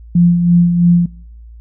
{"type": "tone with tremolo", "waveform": "sine", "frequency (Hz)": 173.5, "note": "F3", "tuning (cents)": -11, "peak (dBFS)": -5, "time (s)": [0.15, 1.06], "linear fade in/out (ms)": 5, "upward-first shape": "sine", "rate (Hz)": 3, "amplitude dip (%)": 50, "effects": ["noise-tail reverb RT60 0.7 s tail -26 dB re dry", "added 57 Hz sine -33 dBFS peak until 1.6 s"]}